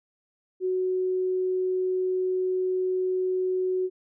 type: tone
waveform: sine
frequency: 370.4 Hz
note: F#4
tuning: 2 cents sharp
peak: -23 dBFS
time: 0.6-3.9 s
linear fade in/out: 50 ms
effects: none